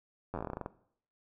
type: slowing click train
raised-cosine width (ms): 1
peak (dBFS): -23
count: 14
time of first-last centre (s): 0.34-0.661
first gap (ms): 10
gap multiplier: 1.14
effects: noise-tail reverb RT60 0.6 s tail -17 dB re dry